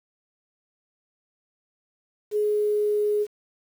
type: tone with pitch glide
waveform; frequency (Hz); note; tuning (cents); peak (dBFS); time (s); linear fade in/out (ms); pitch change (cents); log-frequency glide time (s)
sine; 420 to 417.6; G#4 to G#4; +19 to +10; -20; 2.31-3.27; 50; -9; 2.42-3
effects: 8-bit